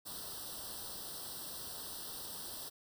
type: noise with comb filter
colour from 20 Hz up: white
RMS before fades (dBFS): -45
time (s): 0.05-2.7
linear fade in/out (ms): 20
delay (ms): 0.22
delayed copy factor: +0.95
effects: none